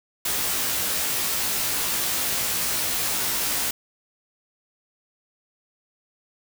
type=noise with comb filter; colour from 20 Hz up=white; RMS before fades=-25 dBFS; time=0.25-3.71 s; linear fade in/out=5 ms; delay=17 ms; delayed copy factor=+1; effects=none